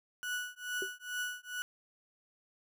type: tone with tremolo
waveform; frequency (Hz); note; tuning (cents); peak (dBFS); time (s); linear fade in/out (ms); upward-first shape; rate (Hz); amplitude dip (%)
35% pulse; 1474; F#6; -7; -31; 0.23-1.62; 0; triangle; 2.3; 100
type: tone with exponential decay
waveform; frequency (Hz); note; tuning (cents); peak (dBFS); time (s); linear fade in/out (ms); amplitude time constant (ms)
sine; 383.9; G4; -36; -32; 0.82-0.91; 2; 18
effects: none